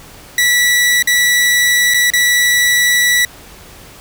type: tone with dropouts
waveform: sawtooth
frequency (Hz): 1952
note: B6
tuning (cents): -21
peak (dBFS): -6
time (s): 0.38-3.25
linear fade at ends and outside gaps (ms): 2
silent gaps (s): 1.025-1.073 / 1.939-1.943 / 2.103-2.135
effects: pink hiss -38 dBFS RMS until 4 s